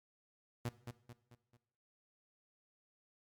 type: tone with echo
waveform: sawtooth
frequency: 120 Hz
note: B2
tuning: 49 cents flat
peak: -32 dBFS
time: 0.65-0.69 s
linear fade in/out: 5 ms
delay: 220 ms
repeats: 4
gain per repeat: -7 dB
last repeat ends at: 1.57 s
effects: noise-tail reverb RT60 0.7 s tail -17 dB re dry + MP3 96 kbps